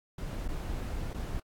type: noise with dropouts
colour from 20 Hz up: brown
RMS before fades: -35 dBFS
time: 0.18-1.4 s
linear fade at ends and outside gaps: 5 ms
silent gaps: 0.48-0.486 / 1.134-1.143 s
effects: AAC 64 kbps